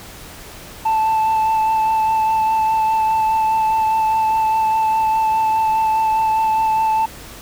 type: tone with vibrato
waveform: sine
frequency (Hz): 880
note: A5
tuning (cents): 0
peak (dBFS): -11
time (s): 0.85-7.06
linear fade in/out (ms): 10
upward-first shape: sine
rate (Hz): 4.9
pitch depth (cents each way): 13
effects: tanh soft clip ceiling -13 dBFS + pink hiss -37 dBFS RMS until 7.41 s